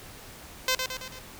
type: tone with echo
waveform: 5% pulse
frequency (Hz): 515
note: C5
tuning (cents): -28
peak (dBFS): -11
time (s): 0.68-0.75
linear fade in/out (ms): 2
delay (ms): 110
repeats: 4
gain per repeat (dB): -5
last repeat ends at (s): 1.19
effects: pink hiss -46 dBFS RMS until 1.39 s